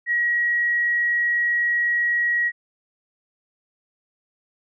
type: tone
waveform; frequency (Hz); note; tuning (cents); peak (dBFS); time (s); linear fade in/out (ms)
sine; 1906; A#6; +38; -18; 0.06-2.52; 50
effects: none